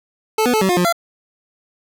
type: tone with pitch steps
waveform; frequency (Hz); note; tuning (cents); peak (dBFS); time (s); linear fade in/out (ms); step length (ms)
25% pulse; 436.6 / 246.2 / 434.8 / 190.4 / 356.5 / 177.9 / 681; A4 / B3 / A4 / F#3 / F4 / F3 / F5; -13 / -5 / -21 / +50 / +36 / +32 / -44; -10; 0.38-0.926; 5; 78
effects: none